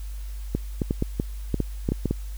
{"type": "clicks", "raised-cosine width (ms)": 3, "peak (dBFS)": -10, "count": 11, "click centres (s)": [0.55, 0.818, 0.909, 1.024, 1.199, 1.543, 1.603, 1.889, 1.92, 2.057, 2.11], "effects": ["added 50 Hz sine -31 dBFS peak until 2.37 s", "white hiss -51 dBFS RMS until 2.37 s"]}